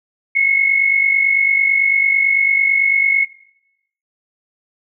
sine tone pair together, 2142 / 2191 Hz, C7 / C#7, +40 / -21 cents, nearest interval unison, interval 39 cents, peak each -18 / -13 dBFS, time 0.35-3.25 s, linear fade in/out 10 ms, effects noise-tail reverb RT60 0.8 s tail -19 dB re dry

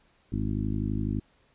harmonic tone with a mistuned harmonic, 51.91 Hz, G#1, in tune, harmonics 1 / 2 / 3 / 4 / 5 / 6 / 7, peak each -33 / -31 / -37 / -33 / -34 / -37 / -45 dBFS, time 0.32-1.2 s, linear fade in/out 5 ms, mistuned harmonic 7, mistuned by -24 cents, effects pink hiss -65 dBFS RMS until 1.54 s + resampled to 8000 Hz

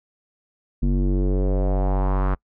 square tone with low-pass filter sweep, 47.5 Hz, F#1, 46 cents sharp, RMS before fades -20 dBFS, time 0.82-2.35 s, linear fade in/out 10 ms, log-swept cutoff 240 to 1300 Hz, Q 2.6, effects noise-tail reverb RT60 0.1 s tail -26 dB re dry

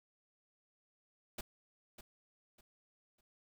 pink noise with echo, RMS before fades -42 dBFS, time 1.38-1.41 s, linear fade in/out 5 ms, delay 600 ms, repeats 3, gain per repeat -11 dB, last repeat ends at 3.21 s, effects none

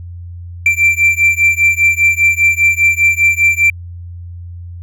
triangle beating tone pair, 2349 / 2354 Hz, D7 / D7, 0 / +3 cents, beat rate 5 Hz, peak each -10 dBFS, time 0.66-3.7 s, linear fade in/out 2 ms, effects added 87 Hz sine -26 dBFS peak until 4.82 s

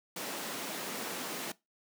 pink high-pass noise, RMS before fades -39 dBFS, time 0.16-1.52 s, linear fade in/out 5 ms, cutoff 200 Hz, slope 24 dB/octave, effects noise-tail reverb RT60 0.2 s tail -20 dB re dry

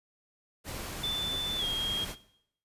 pink noise, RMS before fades -39 dBFS, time 0.64-2.16 s, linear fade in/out 50 ms
sine tone with pitch glide, 3520 to 3247 Hz, A7 to G#7, 0 to -40 cents, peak -29 dBFS, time 1.03-2.05 s, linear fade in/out 10 ms, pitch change -140 cents, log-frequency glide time 1.58-1.64 s
effects noise-tail reverb RT60 0.7 s tail -17 dB re dry + resampled to 32000 Hz

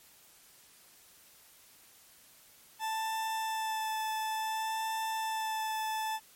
40% pulse tone with vibrato, 880 Hz, A5, in tune, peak -31 dBFS, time 2.79-6.2 s, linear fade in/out 50 ms, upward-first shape sine, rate 0.57 Hz, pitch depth 13 cents each way, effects white hiss -59 dBFS RMS until 6.35 s + MP3 64 kbps

